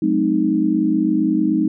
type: chord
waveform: sine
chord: F# diminished seventh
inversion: none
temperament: equal with one note detuned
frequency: 185 / 215 / 261.6 / 311.1 Hz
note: F#3 / A3 / C4 / Eb4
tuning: 0 / -40 / 0 / 0 cents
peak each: -23 / -21 / -22 / -17 dBFS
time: 0.02-1.68 s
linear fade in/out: 5 ms
effects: none